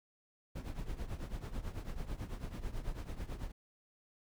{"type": "noise with tremolo", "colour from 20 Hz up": "brown", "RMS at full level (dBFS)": -37, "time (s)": [0.55, 3.52], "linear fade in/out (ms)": 10, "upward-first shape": "triangle", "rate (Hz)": 9.1, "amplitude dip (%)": 85, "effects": []}